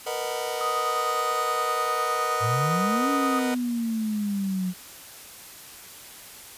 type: chord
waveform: sawtooth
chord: B major seventh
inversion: third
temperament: just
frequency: 463 / 493.9 / 617.4 / 740.8 Hz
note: A#4 / B4 / D#5 / F#5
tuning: -12 / 0 / -14 / +2 cents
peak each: -29 dBFS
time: 0.06-3.55 s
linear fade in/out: 10 ms
type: tone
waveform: sine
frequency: 1244.5 Hz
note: D#6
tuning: in tune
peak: -25 dBFS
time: 0.61-3.39 s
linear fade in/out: 0 ms
type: exponential two-way sweep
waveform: sine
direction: up then down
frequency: 103.83 to 282.1 to 180 Hz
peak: -24 dBFS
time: 2.4-4.74 s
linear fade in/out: 50 ms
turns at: 3.1 s
effects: white hiss -44 dBFS RMS until 6.57 s + resampled to 32000 Hz